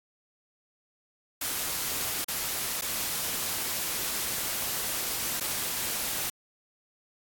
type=noise with dropouts; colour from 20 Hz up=white; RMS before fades=-31 dBFS; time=1.41-6.3 s; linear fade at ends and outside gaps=5 ms; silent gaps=2.245-2.282 / 2.812-2.82 / 5.4-5.407 s; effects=AAC 64 kbps